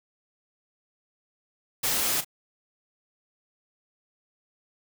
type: noise with echo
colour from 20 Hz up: white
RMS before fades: -26 dBFS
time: 1.83-2.21 s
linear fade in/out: 10 ms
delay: 37 ms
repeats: 1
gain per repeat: -13 dB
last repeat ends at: 2.247 s
effects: none